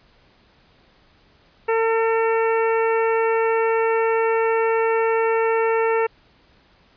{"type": "harmonic tone", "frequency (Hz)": 451.5, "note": "A4", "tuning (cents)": 45, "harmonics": [1, 2, 3, 4, 5, 6], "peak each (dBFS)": [-18, -24, -28, -30, -32, -34], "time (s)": [1.68, 6.07], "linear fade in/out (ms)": 10, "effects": ["pink hiss -56 dBFS RMS until 6.96 s", "resampled to 11025 Hz"]}